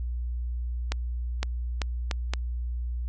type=accelerating click train; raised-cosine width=0.2 ms; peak=-11 dBFS; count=5; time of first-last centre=0.92-2.336 s; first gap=510 ms; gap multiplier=0.76; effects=added 60 Hz sine -28 dBFS peak until 3.08 s + resampled to 22050 Hz